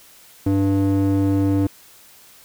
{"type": "tone with band-pass filter", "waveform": "square", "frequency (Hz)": 97.8, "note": "G2", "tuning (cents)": -4, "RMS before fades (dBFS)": -18, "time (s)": [0.46, 1.67], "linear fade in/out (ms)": 5, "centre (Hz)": 260, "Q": 1.9, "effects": ["white hiss -48 dBFS RMS until 2.44 s"]}